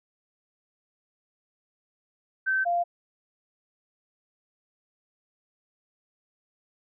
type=tone pair in turn; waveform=sine; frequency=1544 / 695 Hz; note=G6 / F5; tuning=-27 / -9 cents; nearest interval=octave + major second; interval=1382 cents; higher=first; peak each=-22 / -22 dBFS; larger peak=neither; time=2.46-2.65 / 2.65-2.84 s; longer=neither; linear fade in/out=20 ms; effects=none